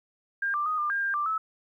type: tone with pitch steps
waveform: sine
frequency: 1603 / 1183 / 1246 / 1197 / 1606 / 1596 / 1181 / 1301 Hz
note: G6 / D6 / D#6 / D6 / G6 / G6 / D6 / E6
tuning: +38 / +12 / +2 / +33 / +41 / +31 / +9 / -23 cents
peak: -25 dBFS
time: 0.42-1.38 s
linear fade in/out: 5 ms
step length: 120 ms
effects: 11-bit